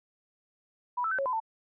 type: tone with pitch steps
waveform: sine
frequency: 982 / 1318 / 1532 / 549 / 1013 / 892 Hz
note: B5 / E6 / G6 / C#5 / B5 / A5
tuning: -10 / -1 / -40 / -17 / +44 / +23 cents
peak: -27 dBFS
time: 0.97-1.402 s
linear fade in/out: 10 ms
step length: 72 ms
effects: none